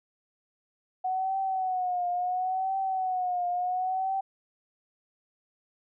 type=tone with vibrato; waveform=sine; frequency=740 Hz; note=F#5; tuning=in tune; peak=-26 dBFS; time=1.04-4.21 s; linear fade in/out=10 ms; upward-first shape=triangle; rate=0.72 Hz; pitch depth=81 cents each way; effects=none